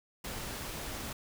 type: noise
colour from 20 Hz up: pink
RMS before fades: -40 dBFS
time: 0.24-1.13 s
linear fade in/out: 5 ms
effects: none